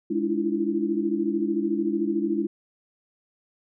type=tone cluster; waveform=sine; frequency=208.8 / 291.7 / 327.1 / 340.6 Hz; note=G#3 / D4 / E4 / F4; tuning=+10 / -12 / -13 / -43 cents; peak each=-29 / -29 / -27 / -27 dBFS; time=0.1-2.47 s; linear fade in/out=10 ms; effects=none